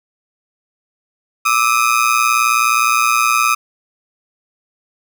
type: ring-modulated tone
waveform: 30% pulse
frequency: 1244.5 Hz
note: D#6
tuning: in tune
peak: -6 dBFS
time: 1.45-3.55 s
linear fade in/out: 10 ms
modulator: 59.6 Hz
effects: 8-bit